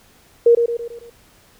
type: tone with echo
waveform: sine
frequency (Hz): 470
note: A#4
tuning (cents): +14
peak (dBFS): -7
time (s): 0.46-0.55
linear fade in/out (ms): 5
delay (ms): 110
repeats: 5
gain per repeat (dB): -6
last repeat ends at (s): 1.1
effects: pink hiss -52 dBFS RMS until 1.59 s